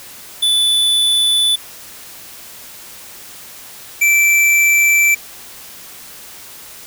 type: tone pair in turn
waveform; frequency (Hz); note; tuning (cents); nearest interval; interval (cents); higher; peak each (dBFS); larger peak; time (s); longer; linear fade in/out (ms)
square; 3484 / 2333; A7 / D7; -18 / -12; perfect fifth; 694; first; -12 / -10; second; 0.42-1.56 / 4.01-5.15; neither; 10
effects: white hiss -36 dBFS RMS until 6.86 s